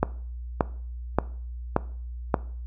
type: click train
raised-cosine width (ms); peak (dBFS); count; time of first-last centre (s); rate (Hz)
1; -5; 5; 0.03-2.342; 1.73
effects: noise-tail reverb RT60 0.5 s tail -19 dB re dry + added 60 Hz sine -33 dBFS peak until 2.66 s